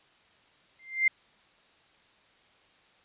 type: tone with exponential growth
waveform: sine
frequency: 2093 Hz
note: C7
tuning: in tune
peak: -17 dBFS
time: 0.79-1.08 s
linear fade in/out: 5 ms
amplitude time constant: 61 ms
effects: white hiss -62 dBFS RMS until 3.04 s + resampled to 8000 Hz